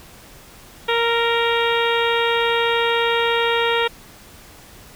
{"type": "harmonic tone with a mistuned harmonic", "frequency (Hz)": 466.2, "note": "A#4", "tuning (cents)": 0, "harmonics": [1, 2, 3, 4, 5, 6, 7, 8], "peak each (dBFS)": [-20, -23, -25, -26, -27, -28, -28, -29], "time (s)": [0.88, 3.88], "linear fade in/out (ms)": 10, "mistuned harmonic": 3, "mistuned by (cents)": -18, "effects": ["pink hiss -44 dBFS RMS until 4.95 s"]}